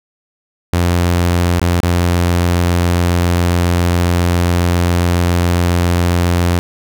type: tone with dropouts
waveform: sawtooth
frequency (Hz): 87.31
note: F2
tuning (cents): 0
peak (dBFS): -7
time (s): 0.73-6.59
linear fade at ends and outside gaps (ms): 0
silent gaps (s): 1.595-1.616 / 1.803-1.832
effects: none